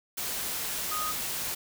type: tone in noise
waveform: sine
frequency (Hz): 1244.5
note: D#6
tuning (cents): 0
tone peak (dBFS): -31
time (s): 0.91-1.12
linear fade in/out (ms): 10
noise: white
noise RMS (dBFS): -33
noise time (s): 0.17-1.55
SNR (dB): -1
effects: none